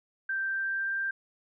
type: tone with pitch glide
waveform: sine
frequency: 1568 to 1580.7 Hz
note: G6 to G6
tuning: 0 to +14 cents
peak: -28 dBFS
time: 0.29-1.11 s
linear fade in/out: 5 ms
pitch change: +14 cents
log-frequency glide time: 0.48-0.91 s
effects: none